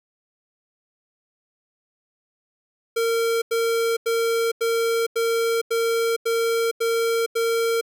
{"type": "tone bursts", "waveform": "square", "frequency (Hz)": 459.2, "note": "A#4", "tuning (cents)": -26, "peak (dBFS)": -20, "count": 9, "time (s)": [2.96, 7.812], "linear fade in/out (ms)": 10, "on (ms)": 460, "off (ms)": 89, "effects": []}